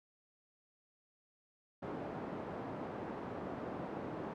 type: band-pass noise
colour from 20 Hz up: pink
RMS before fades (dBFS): -43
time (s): 1.82-4.34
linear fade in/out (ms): 10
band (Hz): 180 to 890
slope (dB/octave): 12
effects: none